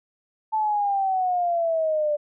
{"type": "exponential sweep", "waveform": "sine", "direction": "down", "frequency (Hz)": [880, 587.3], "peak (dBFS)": -20, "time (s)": [0.52, 2.17], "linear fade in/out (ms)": 20, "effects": []}